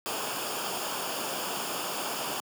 pink noise with comb filter, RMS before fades -33 dBFS, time 0.06-2.4 s, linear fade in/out 0 ms, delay 0.5 ms, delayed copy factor -0.65, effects high-pass 200 Hz 12 dB/octave

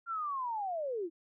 sine linear sweep, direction down, 1396.9 to 311.1 Hz, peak -33 dBFS, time 0.06-1.1 s, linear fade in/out 50 ms, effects none

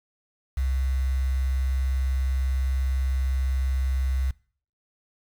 sine tone with quantisation, 65.8 Hz, C2, 10 cents sharp, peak -22 dBFS, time 0.57-4.31 s, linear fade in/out 5 ms, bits 7, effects noise-tail reverb RT60 0.5 s tail -23 dB re dry

